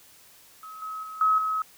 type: tone with level steps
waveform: sine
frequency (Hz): 1280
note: D#6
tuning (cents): +49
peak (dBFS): -39 / -32 / -36 / -18 / -24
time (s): 0.63-1.62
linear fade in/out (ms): 2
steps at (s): 0.82 / 1.03 / 1.21 / 1.38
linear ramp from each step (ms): 2
effects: white hiss -54 dBFS RMS until 1.77 s